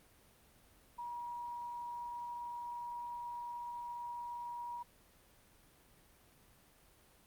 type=tone; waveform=sine; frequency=957 Hz; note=A#5; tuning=45 cents sharp; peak=-40 dBFS; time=0.98-4.83 s; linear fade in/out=10 ms; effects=pink hiss -65 dBFS RMS until 7.26 s + Opus 32 kbps